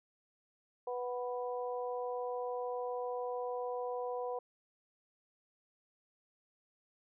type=harmonic tone; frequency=246.9 Hz; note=B3; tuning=in tune; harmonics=2 / 3 / 4; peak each=-37 / -42 / -44 dBFS; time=0.87-4.39 s; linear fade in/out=5 ms; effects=none